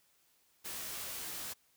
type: noise with comb filter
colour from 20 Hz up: white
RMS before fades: -42 dBFS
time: 0.64-1.54 s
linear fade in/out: 20 ms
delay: 16 ms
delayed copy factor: +0.8
effects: white hiss -71 dBFS RMS until 1.76 s